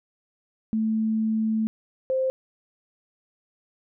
sine tone pair in turn, 220 / 523.3 Hz, A3 / C5, 0 / 0 cents, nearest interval octave + minor third, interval 1500 cents, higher second, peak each -21 dBFS, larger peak neither, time 0.73-1.67 / 2.1-2.3 s, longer first, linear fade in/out 0 ms, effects none

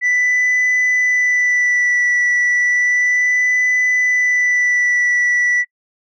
sine tone with vibrato, 1977 Hz, B6, 1 cent sharp, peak -10 dBFS, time 0.01-5.65 s, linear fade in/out 50 ms, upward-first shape sine, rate 0.33 Hz, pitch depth 18 cents each way, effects noise-tail reverb RT60 0.1 s tail -26 dB re dry + tanh soft clip ceiling -11 dBFS

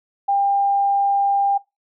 sine tone, 798 Hz, G5, 31 cents sharp, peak -15 dBFS, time 0.28-1.58 s, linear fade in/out 10 ms, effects noise-tail reverb RT60 0.2 s tail -20 dB re dry

